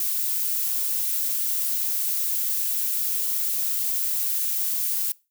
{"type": "noise", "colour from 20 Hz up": "violet", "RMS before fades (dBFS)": -25, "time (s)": [0, 5.12], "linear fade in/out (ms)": 2, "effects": ["noise-tail reverb RT60 0.3 s tail -23 dB re dry"]}